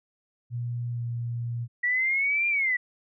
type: tone with pitch glide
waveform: sine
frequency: 120 to 118.48 Hz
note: B2 to A#2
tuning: -49 to +29 cents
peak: -28 dBFS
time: 0.5-1.68 s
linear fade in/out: 50 ms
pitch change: -22 cents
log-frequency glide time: 0.91-1.02 s
type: exponential two-way sweep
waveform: sine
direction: up then down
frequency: 1934 to 2409 to 1934 Hz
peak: -22 dBFS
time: 1.83-2.77 s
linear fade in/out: 10 ms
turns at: 2.48 s
effects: none